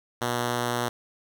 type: tone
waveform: 5% pulse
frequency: 120.7 Hz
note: B2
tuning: 39 cents flat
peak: -14 dBFS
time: 0.21-0.89 s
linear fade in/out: 10 ms
effects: none